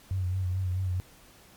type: tone with vibrato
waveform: sine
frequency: 92.5 Hz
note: F#2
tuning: in tune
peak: -26 dBFS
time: 0.11-1 s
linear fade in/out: 0 ms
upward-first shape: sine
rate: 4.6 Hz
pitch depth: 47 cents each way
effects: pink hiss -55 dBFS RMS until 1.56 s + MP3 96 kbps